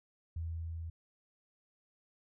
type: tone with level ramp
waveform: sine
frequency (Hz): 82.41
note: E2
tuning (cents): 0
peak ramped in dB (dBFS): -35 to -39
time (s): 0.36-0.9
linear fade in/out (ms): 5
effects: none